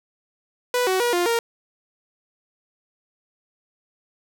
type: tone with pitch steps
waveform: sawtooth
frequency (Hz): 493.3 / 374.5 / 480.7 / 351.3 / 465.1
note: B4 / F#4 / B4 / F4 / A#4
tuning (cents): -2 / +21 / -47 / +10 / -4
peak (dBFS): -15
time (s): 0.74-1.39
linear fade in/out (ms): 2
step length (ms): 130
effects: none